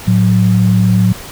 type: tone pair together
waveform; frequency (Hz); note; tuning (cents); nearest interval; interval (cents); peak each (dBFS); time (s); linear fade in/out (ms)
sine; 110.7 / 183.24; A2 / F#3; +11 / -17; major sixth; 872; -10; 0.07-1.13; 10
effects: pink hiss -30 dBFS RMS until 1.31 s